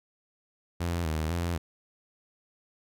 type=tone with vibrato; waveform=sawtooth; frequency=82.1 Hz; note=E2; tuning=6 cents flat; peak=-24 dBFS; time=0.8-1.58 s; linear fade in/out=10 ms; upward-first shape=square; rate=2 Hz; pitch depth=77 cents each way; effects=none